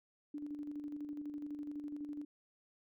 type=tone with tremolo; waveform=sine; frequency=293.7 Hz; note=D4; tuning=in tune; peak=-39 dBFS; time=0.34-2.25 s; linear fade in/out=5 ms; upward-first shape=square; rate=12 Hz; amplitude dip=45%; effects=none